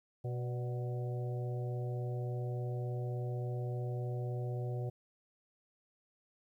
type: harmonic tone with a mistuned harmonic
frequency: 123.47 Hz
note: B2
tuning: in tune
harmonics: 1 / 3 / 4 / 5 / 6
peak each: -35 / -45 / -47 / -49 / -51 dBFS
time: 0.24-4.9 s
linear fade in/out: 10 ms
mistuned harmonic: 5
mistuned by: -57 cents
effects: 12-bit